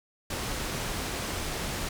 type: low-pass noise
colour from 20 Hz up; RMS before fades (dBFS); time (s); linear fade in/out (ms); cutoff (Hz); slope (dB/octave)
pink; -33; 0.3-1.89; 5; 11000; 12
effects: none